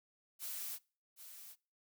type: noise with echo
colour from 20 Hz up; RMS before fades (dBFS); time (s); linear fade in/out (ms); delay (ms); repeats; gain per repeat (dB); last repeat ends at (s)
blue; -43; 0.39-0.79; 50; 770; 1; -10; 1.56
effects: noise-tail reverb RT60 0.4 s tail -25 dB re dry